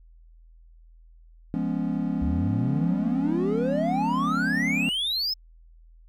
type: chord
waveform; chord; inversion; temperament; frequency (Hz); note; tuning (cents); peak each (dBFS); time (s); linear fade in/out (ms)
triangle; C# dominant seventh; first; equal with one note detuned; 172.41 / 207.7 / 246.9 / 277.2; E#3 / G#3 / B3 / C#4; -22 / 0 / 0 / 0; -28; 1.54-4.89; 0
type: exponential sweep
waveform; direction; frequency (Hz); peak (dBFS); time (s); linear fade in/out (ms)
triangle; up; 68.6 to 5280; -23; 2.21-5.34; 10
effects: added 41 Hz sine -49 dBFS peak until 6.08 s